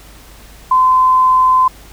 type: tone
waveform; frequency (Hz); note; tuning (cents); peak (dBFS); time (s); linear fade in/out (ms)
sine; 1027; C6; -33; -7; 0.71-1.68; 5
effects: added 50 Hz sine -40 dBFS peak until 1.92 s + pink hiss -41 dBFS RMS until 1.92 s